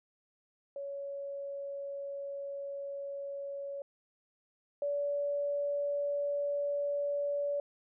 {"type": "tone pair in turn", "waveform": "sine", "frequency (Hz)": [560, 573.4], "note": ["C#5", "D5"], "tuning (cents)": [18, -42], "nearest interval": "unison", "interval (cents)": 40, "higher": "second", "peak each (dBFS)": [-37, -30], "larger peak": "second", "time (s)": [[0.76, 3.82], [4.82, 7.6]], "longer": "first", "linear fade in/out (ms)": 2, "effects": []}